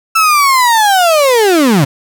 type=linear sweep; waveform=35% pulse; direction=down; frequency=1331 to 127.2 Hz; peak=-5 dBFS; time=0.15-1.85 s; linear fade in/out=10 ms; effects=none